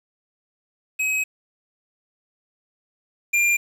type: tone pair in turn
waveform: square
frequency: 2544 / 2393 Hz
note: D#7 / D7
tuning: +38 / +32 cents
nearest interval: minor second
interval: 106 cents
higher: first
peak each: -21 / -17 dBFS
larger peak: second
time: 0.99-1.24 / 3.33-3.57 s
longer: first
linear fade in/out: 10 ms
effects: low-pass 12000 Hz 12 dB/octave + 8-bit